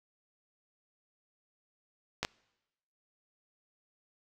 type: clicks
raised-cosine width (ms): 0.2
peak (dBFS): -14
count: 2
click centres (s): 2.23 / 2.249
effects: noise-tail reverb RT60 1.0 s tail -25 dB re dry